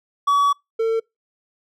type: tone pair in turn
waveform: triangle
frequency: 1136 / 450.8 Hz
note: C#6 / A4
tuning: +42 / +42 cents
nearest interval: octave + major third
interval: 1600 cents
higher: first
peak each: -12 / -15 dBFS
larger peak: first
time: 0.27-0.53 / 0.79-1 s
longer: first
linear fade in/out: 10 ms
effects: noise-tail reverb RT60 0.2 s tail -26 dB re dry